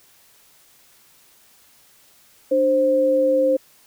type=tone pair together; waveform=sine; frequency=296.6 / 525.7 Hz; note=D4 / C5; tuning=+17 / +8 cents; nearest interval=minor seventh; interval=991 cents; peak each=-23 / -15 dBFS; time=2.51-3.57 s; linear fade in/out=10 ms; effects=white hiss -54 dBFS RMS until 3.86 s